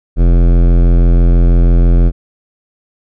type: tone with hard clipping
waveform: sine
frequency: 43.07 Hz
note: F1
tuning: 23 cents flat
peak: -7 dBFS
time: 0.16-2.12 s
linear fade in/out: 50 ms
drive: 17 dB
effects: none